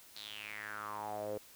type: tone with band-pass filter sweep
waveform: sawtooth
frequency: 105.3 Hz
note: G#2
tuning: 24 cents sharp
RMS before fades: -43 dBFS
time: 0.16-1.38 s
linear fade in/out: 0 ms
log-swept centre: 4200 to 470 Hz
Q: 6.3
effects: white hiss -58 dBFS RMS until 1.55 s